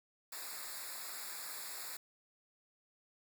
white noise with comb filter, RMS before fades -45 dBFS, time 0.32-1.97 s, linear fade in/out 5 ms, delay 0.33 ms, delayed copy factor -1, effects none

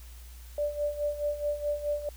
sine tone with tremolo, 587.3 Hz, D5, in tune, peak -25 dBFS, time 0.58-2.09 s, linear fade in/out 2 ms, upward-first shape sine, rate 4.7 Hz, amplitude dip 75%, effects added 60 Hz sine -44 dBFS peak until 2.16 s + white hiss -55 dBFS RMS until 2.16 s

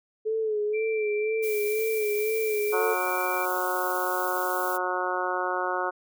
sine tone with vibrato, 430.7 Hz, A4, 37 cents flat, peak -24 dBFS, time 0.25-2.95 s, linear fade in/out 20 ms, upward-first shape sine, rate 2 Hz, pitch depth 55 cents each way
sine tone, 2349 Hz, D7, in tune, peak -34 dBFS, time 0.73-3.46 s, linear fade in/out 20 ms
violet noise, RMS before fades -36 dBFS, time 1.42-4.78 s, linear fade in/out 20 ms
harmonic tone, 182 Hz, F#3, 28 cents flat, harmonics 2 / 3 / 4 / 5 / 6 / 7 / 8, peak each -33 / -33 / -33 / -33 / -33 / -33 / -33 dBFS, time 2.72-5.91 s, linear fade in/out 20 ms
effects none

